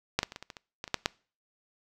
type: clicks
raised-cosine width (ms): 0.2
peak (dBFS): -7 / -11 / -24 / -22 / -24 / -24 / -26 / -18 / -24 / -8 / -7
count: 11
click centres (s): 0.19 / 0.231 / 0.321 / 0.361 / 0.426 / 0.502 / 0.568 / 0.841 / 0.878 / 0.943 / 1.059
effects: noise-tail reverb RT60 0.4 s tail -24 dB re dry